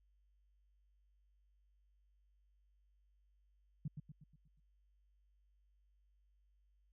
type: tone with echo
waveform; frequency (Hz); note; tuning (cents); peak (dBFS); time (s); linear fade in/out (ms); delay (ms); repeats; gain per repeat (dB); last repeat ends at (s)
sine; 149.7; D3; +33; -37; 3.85-3.88; 5; 120; 6; -6; 4.6
effects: added 50 Hz sine -70 dBFS peak until 6.92 s